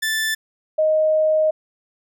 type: tone pair in turn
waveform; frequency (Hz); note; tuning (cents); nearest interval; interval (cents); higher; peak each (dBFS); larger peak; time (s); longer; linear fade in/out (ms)
sawtooth / sine; 1760 / 623.5; A6 / D#5; 0 / +3; octave + tritone; 1797; first; -16 / -14; second; 0.02-0.35 / 0.78-1.51; second; 10
effects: none